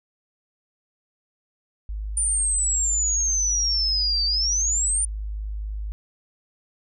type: tone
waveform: sine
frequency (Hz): 51.91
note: G#1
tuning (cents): 0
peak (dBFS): -27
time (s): 1.89-5.92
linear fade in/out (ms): 0
type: exponential two-way sweep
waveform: sine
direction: down then up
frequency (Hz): 9290 to 4575 to 9290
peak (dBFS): -20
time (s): 2.17-5.05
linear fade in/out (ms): 2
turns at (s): 4.25
effects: none